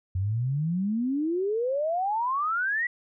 sine exponential sweep, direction up, 89.8 to 1975.5 Hz, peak -24 dBFS, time 0.15-2.87 s, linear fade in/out 5 ms, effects none

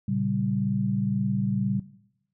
sine chord, G diminished, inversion first, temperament equal, 116.54 / 138.59 / 196 Hz, Bb2 / Db3 / G3, 0 / 0 / 0 cents, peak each -30 / -29 / -26 dBFS, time 0.08-1.8 s, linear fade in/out 5 ms, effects noise-tail reverb RT60 0.8 s tail -17 dB re dry

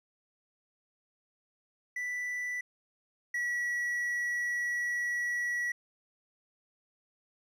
triangle tone pair in turn, 1975.5 / 1933.7 Hz, B6 / B6, 0 / -37 cents, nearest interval unison, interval 37 cents, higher first, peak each -31 / -28 dBFS, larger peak second, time 1.96-2.61 / 3.34-5.72 s, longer second, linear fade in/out 5 ms, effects none

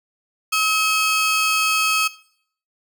sawtooth ring-modulated tone, 1924 Hz, B6, 46 cents flat, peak -11 dBFS, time 0.52-2.08 s, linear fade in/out 10 ms, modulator 641 Hz, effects noise-tail reverb RT60 0.6 s tail -18 dB re dry

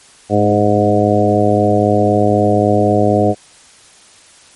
harmonic tone with a mistuned harmonic, 103.83 Hz, G#2, in tune, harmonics 1 / 2 / 3 / 4 / 5 / 6 / 7, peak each -17 / -17 / -17 / -17 / -17 / -17 / -17 dBFS, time 0.29-3.35 s, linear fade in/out 50 ms, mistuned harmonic 2, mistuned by +21 cents, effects white hiss -44 dBFS RMS until 4.55 s + MP3 48 kbps

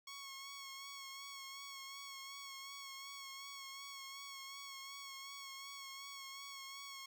10% pulse tone with vibrato, 1100 Hz, C#6, 14 cents flat, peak -40 dBFS, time 0.07-7.06 s, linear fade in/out 5 ms, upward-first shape sine, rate 2.7 Hz, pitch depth 28 cents each way, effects none

